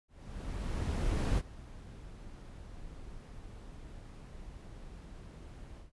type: noise with ADSR envelope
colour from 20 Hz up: brown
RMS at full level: -29 dBFS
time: 0.08-5.92 s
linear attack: 1300 ms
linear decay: 37 ms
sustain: -19 dB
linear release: 140 ms
effects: resampled to 24000 Hz